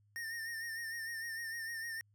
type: tone with vibrato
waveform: square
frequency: 1826 Hz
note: A#6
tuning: 36 cents flat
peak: -40 dBFS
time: 0.16-2.01 s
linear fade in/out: 0 ms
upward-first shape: sine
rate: 6.6 Hz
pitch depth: 47 cents each way
effects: added 103 Hz sine -67 dBFS peak until 2.14 s